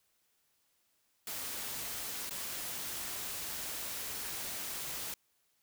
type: noise with dropouts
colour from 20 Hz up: white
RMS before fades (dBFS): -40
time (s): 1.27-5.14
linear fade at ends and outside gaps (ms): 2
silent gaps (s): 2.295-2.308
effects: white hiss -75 dBFS RMS until 5.62 s